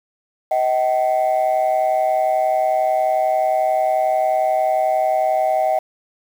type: tone pair together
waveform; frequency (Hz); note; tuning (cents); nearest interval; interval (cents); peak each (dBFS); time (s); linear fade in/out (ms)
sine; 633 / 764.2; D#5 / G5; +30 / -44; minor third; 326; -16; 0.51-5.79; 5
effects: tanh soft clip ceiling -11 dBFS + 7-bit